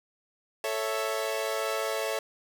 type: chord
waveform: sawtooth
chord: A major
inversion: none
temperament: equal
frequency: 440 / 554.4 / 659.3 Hz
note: A4 / C#5 / E5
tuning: 0 / 0 / 0 cents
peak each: -29 dBFS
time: 0.64-2.19 s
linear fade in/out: 2 ms
effects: none